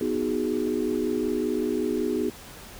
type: chord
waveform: sine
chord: G# minor seventh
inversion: first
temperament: equal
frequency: 246.9 / 311.1 / 370 / 415.3 Hz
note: B3 / D#4 / F#4 / G#4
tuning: 0 / 0 / 0 / 0 cents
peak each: -29 dBFS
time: 0.01-2.3 s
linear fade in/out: 2 ms
effects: pink hiss -44 dBFS RMS until 2.79 s